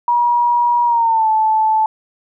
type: tone with pitch glide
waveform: sine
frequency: 958 to 873.4 Hz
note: A#5 to A5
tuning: +47 to -13 cents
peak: -11 dBFS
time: 0.08-1.86 s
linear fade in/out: 2 ms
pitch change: -160 cents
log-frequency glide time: 0.85-1.28 s
effects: none